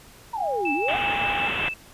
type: exponential two-way sweep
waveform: sine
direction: down then up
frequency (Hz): 967 to 276 to 805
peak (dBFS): -25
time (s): 0.33-0.97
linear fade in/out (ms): 10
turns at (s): 0.73
type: tone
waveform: sine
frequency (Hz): 811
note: G#5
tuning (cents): -41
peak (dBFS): -26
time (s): 0.37-1.48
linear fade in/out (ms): 5
type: tone with tremolo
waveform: sine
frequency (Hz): 2637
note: E7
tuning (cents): 0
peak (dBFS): -24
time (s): 0.65-1.74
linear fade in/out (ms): 5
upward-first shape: sine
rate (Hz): 5.3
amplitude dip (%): 45
type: low-pass noise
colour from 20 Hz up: white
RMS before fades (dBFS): -29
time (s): 0.88-1.69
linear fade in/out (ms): 5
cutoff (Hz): 3400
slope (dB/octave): 96
effects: pink hiss -49 dBFS RMS until 1.93 s + resampled to 32000 Hz